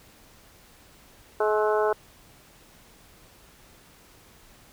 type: harmonic tone with a mistuned harmonic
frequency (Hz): 212.9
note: G#3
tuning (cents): +43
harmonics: 2 / 3 / 4 / 5 / 6 / 7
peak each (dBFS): -23 / -27 / -29 / -31 / -33 / -34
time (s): 1.4-1.93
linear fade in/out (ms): 5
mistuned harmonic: 6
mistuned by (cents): +41
effects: pink hiss -54 dBFS RMS until 4.72 s